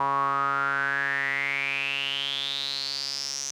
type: tone with band-pass filter sweep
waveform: sawtooth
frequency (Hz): 138.59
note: C#3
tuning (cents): 0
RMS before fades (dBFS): -28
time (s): 0-3.51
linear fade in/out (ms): 5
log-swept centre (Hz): 1000 to 6100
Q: 9.4
effects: none